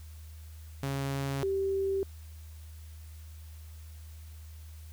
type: tone pair in turn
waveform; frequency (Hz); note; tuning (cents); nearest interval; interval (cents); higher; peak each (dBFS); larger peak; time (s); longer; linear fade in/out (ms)
sawtooth / sine; 137.6 / 389.2; C#3 / G4; -12 / -12; octave + tritone; 1800; second; -27; neither; 0.83-1.43 / 1.43-2.03; neither; 0
effects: added 78 Hz sine -44 dBFS peak until 4.92 s + white hiss -59 dBFS RMS until 4.92 s